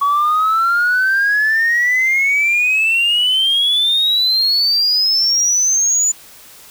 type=exponential sweep; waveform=sine; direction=up; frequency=1121 to 7040 Hz; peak=-10 dBFS; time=0.01-6.12 s; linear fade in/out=10 ms; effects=tanh soft clip ceiling -9 dBFS + white hiss -41 dBFS RMS until 6.7 s